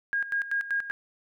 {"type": "tone with tremolo", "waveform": "sine", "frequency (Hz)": 1627, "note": "G#6", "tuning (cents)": -36, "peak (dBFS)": -24, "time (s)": [0.13, 0.91], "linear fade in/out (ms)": 0, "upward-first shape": "square", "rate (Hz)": 5.2, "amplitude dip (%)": 75, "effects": []}